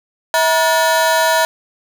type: ring-modulated tone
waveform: 30% pulse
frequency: 801 Hz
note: G5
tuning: 37 cents sharp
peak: -6 dBFS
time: 0.34-1.45 s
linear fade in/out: 0 ms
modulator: 155 Hz
effects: 8-bit